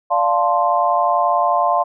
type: chord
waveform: sine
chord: D minor seventh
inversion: none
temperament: equal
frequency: 587.3 / 698.5 / 880 / 1046.5 Hz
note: D5 / F5 / A5 / C6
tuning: 0 / 0 / 0 / 0 cents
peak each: -22 / -17 / -21 / -18 dBFS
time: 0.1-1.84 s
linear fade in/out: 20 ms
effects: none